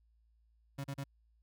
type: tone bursts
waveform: 35% pulse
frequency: 138.59 Hz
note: C#3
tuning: in tune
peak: -36 dBFS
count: 3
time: 0.78-1.04 s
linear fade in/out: 10 ms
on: 62 ms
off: 37 ms
effects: added 56 Hz sine -67 dBFS peak until 1.42 s